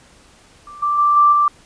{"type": "tone with level steps", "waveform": "sine", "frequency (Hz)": 1174.7, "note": "D6", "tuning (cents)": 0, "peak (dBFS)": [-34, -15, -11, -8, -11], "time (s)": [0.67, 1.48], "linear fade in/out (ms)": 2, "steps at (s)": [0.82, 0.98, 1.16, 1.32], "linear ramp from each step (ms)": 10, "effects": ["pink hiss -49 dBFS RMS until 1.65 s", "resampled to 22050 Hz"]}